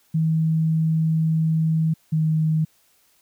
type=tone pair in turn; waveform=sine; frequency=160 / 157.43 Hz; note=D#3 / D#3; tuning=+49 / +21 cents; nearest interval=unison; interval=28 cents; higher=first; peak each=-17 dBFS; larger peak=neither; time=0.14-1.94 / 2.12-2.65 s; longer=first; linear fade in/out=10 ms; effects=white hiss -61 dBFS RMS until 3.21 s